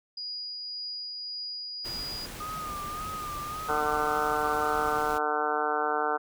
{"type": "tone with tremolo", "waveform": "sine", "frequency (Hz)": 4894, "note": "D#8", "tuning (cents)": -29, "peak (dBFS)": -33, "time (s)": [0.17, 2.26], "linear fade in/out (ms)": 5, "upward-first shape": "triangle", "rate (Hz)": 1.8, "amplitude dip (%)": 25}
{"type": "noise", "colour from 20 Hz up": "pink", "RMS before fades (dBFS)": -41, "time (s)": [1.84, 5.19], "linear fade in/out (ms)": 20}
{"type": "tone with vibrato", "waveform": "sine", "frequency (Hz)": 1223, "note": "D#6", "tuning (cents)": -30, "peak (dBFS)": -34, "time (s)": [2.4, 4.98], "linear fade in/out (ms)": 5, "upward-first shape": "sine", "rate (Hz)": 1.8, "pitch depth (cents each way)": 56}
{"type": "harmonic tone", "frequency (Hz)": 150.4, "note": "D3", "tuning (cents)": 42, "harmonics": [2, 3, 4, 5, 6, 7, 8, 9, 10], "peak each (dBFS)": [-40, -32, -38, -31, -34, -37, -35, -32, -35], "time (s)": [3.68, 6.18], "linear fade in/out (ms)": 20}
{"effects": []}